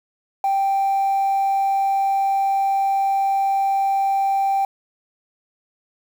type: tone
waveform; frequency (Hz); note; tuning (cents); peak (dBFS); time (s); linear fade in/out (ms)
sine; 784; G5; 0; -15; 0.44-4.65; 2
effects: tanh soft clip ceiling -13 dBFS + 7-bit